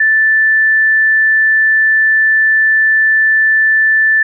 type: tone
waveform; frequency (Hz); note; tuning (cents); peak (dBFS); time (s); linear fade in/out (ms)
sine; 1760; A6; 0; -7; 0-4.23; 5
effects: none